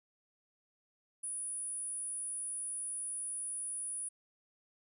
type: tone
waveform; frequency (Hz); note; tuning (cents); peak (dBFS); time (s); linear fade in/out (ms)
sine; 9790; D#9; -29; -37; 1.23-4.09; 10
effects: none